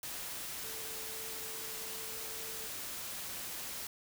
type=tone in noise; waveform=sine; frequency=443.9 Hz; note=A4; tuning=15 cents sharp; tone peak=-52 dBFS; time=0.64-2.67 s; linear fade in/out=2 ms; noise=white; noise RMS=-42 dBFS; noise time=0.03-3.87 s; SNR=-13 dB; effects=none